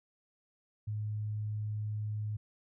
sine tone, 106.2 Hz, G#2, 39 cents sharp, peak -33 dBFS, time 0.87-2.37 s, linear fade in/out 10 ms, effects none

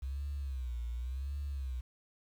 sine tone with vibrato, 64.6 Hz, C2, 21 cents flat, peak -34 dBFS, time 0.02-1.81 s, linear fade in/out 10 ms, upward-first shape sine, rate 0.9 Hz, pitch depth 170 cents each way, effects tanh soft clip ceiling -31 dBFS + 10-bit

